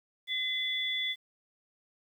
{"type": "tone pair together", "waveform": "sine", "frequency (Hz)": [2041, 3449], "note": ["C7", "A7"], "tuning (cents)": [-44, -35], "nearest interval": "major sixth", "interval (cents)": 909, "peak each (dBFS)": [-34, -31], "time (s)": [0.27, 1.16], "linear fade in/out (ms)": 50, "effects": ["10-bit"]}